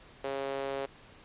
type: tone with high-pass filter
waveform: sawtooth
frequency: 136.8 Hz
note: C#3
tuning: 23 cents flat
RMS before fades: -35 dBFS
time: 0.24-0.86 s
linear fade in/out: 5 ms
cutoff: 480 Hz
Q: 3
effects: pink hiss -55 dBFS RMS until 1.24 s + resampled to 8000 Hz